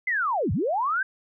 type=linear two-way sweep; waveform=sine; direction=down then up; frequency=2093 to 73.42 to 1610 Hz; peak=-22 dBFS; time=0.07-1.03 s; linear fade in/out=5 ms; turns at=0.52 s; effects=none